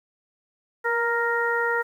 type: harmonic tone with a mistuned harmonic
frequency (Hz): 466.2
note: A#4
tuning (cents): 0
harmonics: 1 / 2 / 3 / 4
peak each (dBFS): -26 / -28 / -26 / -27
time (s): 0.84-1.83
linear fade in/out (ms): 20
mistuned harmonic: 1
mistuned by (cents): +20
effects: 9-bit